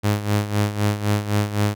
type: tone with tremolo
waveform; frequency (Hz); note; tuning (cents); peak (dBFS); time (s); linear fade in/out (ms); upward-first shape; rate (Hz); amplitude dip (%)
sawtooth; 103.83; G#2; 0; -12; 0.03-1.75; 20; sine; 3.9; 75
effects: none